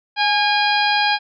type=harmonic tone with a mistuned harmonic; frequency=815 Hz; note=G#5; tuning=33 cents flat; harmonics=1 / 2 / 3 / 4 / 5 / 6; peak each=-18 / -21 / -23 / -24 / -25 / -26 dBFS; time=0.16-1.19 s; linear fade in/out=50 ms; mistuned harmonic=1; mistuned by=+41 cents; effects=none